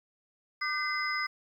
sine tone cluster, 1193 / 1529 / 2047 / 5040 Hz, D6 / G6 / C7 / D#8, +27 / -44 / -38 / +21 cents, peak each -34 / -37 / -32 / -38 dBFS, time 0.61-1.27 s, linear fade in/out 10 ms, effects 10-bit

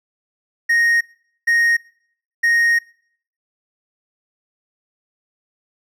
triangle tone bursts at uneven times, 1864.7 Hz, A#6, in tune, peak -11 dBFS, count 3, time 0.69-1.01 / 1.47-1.77 / 2.43-2.79 s, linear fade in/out 10 ms, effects noise-tail reverb RT60 0.6 s tail -22 dB re dry

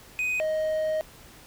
triangle tone pair in turn, 2500 / 625 Hz, D#7 / D#5, +8 / +8 cents, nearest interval 2 octaves, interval 2400 cents, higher first, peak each -23 / -22 dBFS, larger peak second, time 0.19-0.4 / 0.4-1.01 s, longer second, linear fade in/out 0 ms, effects pink hiss -50 dBFS RMS until 1.46 s

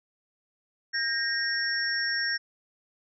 sine tone cluster, 1605 / 1861 / 5470 Hz, G6 / A#6 / F8, +40 / -3 / -37 cents, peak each -30 dBFS, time 0.93-2.38 s, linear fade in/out 20 ms, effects none

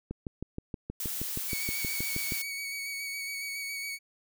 click train, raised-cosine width 3 ms, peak -22 dBFS, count 15, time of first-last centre 0.11-2.322 s, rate 6.33 Hz
blue noise, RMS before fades -35 dBFS, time 1-2.42 s, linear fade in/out 2 ms
sawtooth tone with vibrato, 2243 Hz, C#7, 20 cents sharp, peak -31 dBFS, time 1.47-3.99 s, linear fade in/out 50 ms, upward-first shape square, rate 7.2 Hz, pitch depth 17 cents each way
effects none

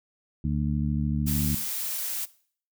harmonic tone, 73.42 Hz, D2, in tune, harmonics 1 / 2 / 3 / 4, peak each -29 / -27 / -30 / -36 dBFS, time 0.44-1.55 s, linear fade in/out 5 ms
blue noise, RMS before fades -31 dBFS, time 1.26-2.26 s, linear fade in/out 20 ms
effects noise-tail reverb RT60 0.5 s tail -19 dB re dry

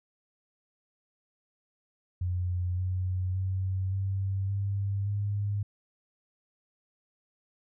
sine tone with pitch steps, 89.8 / 92.11 / 94.48 / 96.91 / 99.41 / 101.97 Hz, F2 / F#2 / F#2 / G2 / G2 / G#2, +49 / -7 / +37 / -19 / +25 / -31 cents, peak -27 dBFS, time 2.21-5.63 s, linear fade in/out 5 ms, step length 570 ms, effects none

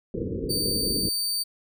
white low-pass noise, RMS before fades -30 dBFS, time 0.14-1.09 s, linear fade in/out 2 ms, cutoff 500 Hz, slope 96 dB/octave
sawtooth tone, 4600 Hz, D8, 37 cents flat, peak -22 dBFS, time 0.49-1.44 s, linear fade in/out 20 ms
effects none

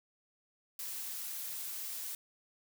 blue noise, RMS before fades -41 dBFS, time 0.79-2.15 s, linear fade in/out 2 ms, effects none

